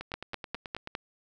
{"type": "two click trains", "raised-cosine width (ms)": 0.3, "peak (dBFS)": [-22, -17], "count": [9, 5], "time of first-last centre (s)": [[0.01, 0.874], [0.14, 0.951]], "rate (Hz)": [9.26, 4.93], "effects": []}